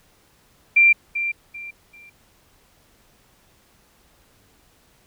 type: tone with echo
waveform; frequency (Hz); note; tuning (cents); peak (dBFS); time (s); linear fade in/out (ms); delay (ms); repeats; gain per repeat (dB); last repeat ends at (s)
sine; 2367; D7; +13; -10; 0.76-0.93; 10; 390; 3; -11; 2.1
effects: pink hiss -58 dBFS RMS until 5.06 s